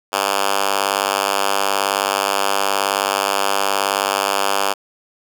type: tone with high-pass filter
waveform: 5% pulse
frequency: 99 Hz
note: G2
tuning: 18 cents sharp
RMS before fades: -19 dBFS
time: 0.12-4.74 s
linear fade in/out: 20 ms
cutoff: 610 Hz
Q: 0.64
effects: none